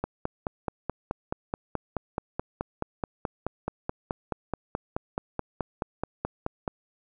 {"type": "click train", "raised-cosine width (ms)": 1, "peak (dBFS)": -14, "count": 32, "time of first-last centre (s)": [0.04, 6.678], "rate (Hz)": 4.67, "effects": []}